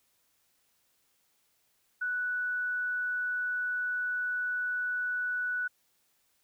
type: tone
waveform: sine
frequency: 1480 Hz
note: F#6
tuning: in tune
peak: -29 dBFS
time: 2.01-5.68 s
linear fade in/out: 10 ms
effects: white hiss -72 dBFS RMS until 6.43 s